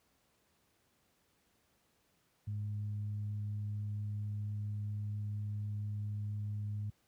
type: tone with frequency modulation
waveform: sine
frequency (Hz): 103.83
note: G#2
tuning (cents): 0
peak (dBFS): -35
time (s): 2.47-6.9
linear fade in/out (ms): 5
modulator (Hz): 106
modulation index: 0.29
effects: pink hiss -74 dBFS RMS until 7.07 s + high-pass 60 Hz 12 dB/octave

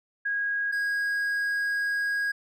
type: tone pair in turn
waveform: sine / triangle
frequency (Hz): 1643 / 1643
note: G#6 / G#6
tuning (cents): -19 / -19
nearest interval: unison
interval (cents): 0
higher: neither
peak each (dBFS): -25 / -23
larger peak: second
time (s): 0.25-0.72 / 0.72-2.32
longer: second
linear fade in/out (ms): 10
effects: none

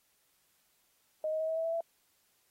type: tone with pitch steps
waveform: sine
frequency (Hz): 622.3 / 629.5 / 636.8 / 644.2 / 651.7 / 659.3 / 667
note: D#5 / D#5 / D#5 / E5 / E5 / E5 / E5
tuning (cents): 0 / +20 / +40 / -40 / -20 / 0 / +20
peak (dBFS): -30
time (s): 1.24-1.807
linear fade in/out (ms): 2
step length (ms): 81
effects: white hiss -72 dBFS RMS until 2.5 s + AAC 48 kbps

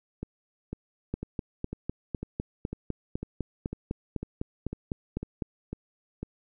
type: two click trains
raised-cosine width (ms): 3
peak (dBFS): -17 / -21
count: 18 / 13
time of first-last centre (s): 1.14-5.422 / 0.23-6.23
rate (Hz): 3.97 / 2
effects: none

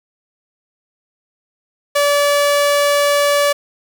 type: tone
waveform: sawtooth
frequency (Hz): 576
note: D5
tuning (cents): -34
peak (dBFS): -8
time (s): 1.95-3.53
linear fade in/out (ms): 10
effects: 7-bit

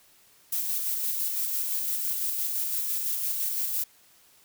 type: noise with tremolo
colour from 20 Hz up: violet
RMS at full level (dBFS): -28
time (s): 0.52-3.84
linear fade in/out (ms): 5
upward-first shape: square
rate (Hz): 5.9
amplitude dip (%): 25
effects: white hiss -59 dBFS RMS until 4.44 s

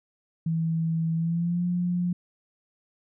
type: tone with pitch glide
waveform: sine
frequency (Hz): 163.2 to 176.95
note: E3 to F3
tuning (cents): -17 to +23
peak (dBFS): -23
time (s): 0.46-2.13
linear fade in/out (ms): 5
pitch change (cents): +140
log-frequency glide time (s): 1.15-1.65
effects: none

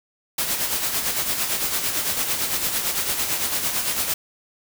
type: noise with tremolo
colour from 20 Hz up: white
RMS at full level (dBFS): -22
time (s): 0.38-4.14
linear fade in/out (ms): 5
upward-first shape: sine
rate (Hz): 8.9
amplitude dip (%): 50
effects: none

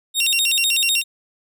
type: tone with vibrato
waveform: sawtooth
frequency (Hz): 3200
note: G7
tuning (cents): +35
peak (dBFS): -13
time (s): 0.14-1.04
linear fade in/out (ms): 50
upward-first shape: square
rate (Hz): 8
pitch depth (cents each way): 260
effects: none

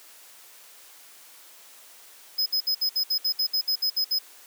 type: tone bursts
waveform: square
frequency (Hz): 5070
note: D#8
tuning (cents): +32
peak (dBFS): -22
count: 13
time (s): 2.38-4.19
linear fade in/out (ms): 10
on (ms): 82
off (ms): 62
effects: white hiss -50 dBFS RMS until 4.46 s + high-pass 400 Hz 12 dB/octave

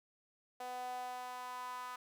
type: tone with high-pass filter sweep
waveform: sawtooth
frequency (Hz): 250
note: B3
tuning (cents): +21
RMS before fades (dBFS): -44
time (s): 0.6-1.96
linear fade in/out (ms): 5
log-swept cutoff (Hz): 660 to 1100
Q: 5.5
effects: none

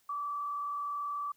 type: tone with frequency modulation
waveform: sine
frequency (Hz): 1158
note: D6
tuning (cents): -25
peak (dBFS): -33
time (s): 0.09-1.32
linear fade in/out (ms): 5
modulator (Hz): 38.6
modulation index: 0.51
effects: white hiss -70 dBFS RMS until 1.36 s

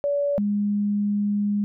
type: tone pair in turn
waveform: sine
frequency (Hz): 572 / 205.2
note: D5 / G#3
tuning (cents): -46 / -21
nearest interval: octave + tritone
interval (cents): 1775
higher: first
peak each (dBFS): -20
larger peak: neither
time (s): 0.04-0.38 / 0.38-1.64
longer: second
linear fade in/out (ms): 0
effects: none

